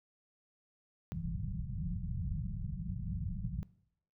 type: low-pass noise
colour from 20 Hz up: white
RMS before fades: -38 dBFS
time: 1.12-3.63 s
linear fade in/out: 0 ms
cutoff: 190 Hz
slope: 96 dB/octave
effects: noise-tail reverb RT60 0.7 s tail -20 dB re dry